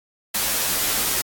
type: noise with comb filter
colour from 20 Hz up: white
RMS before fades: -22 dBFS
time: 0.34-1.22 s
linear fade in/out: 10 ms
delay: 12 ms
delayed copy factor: -0.9
effects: AAC 64 kbps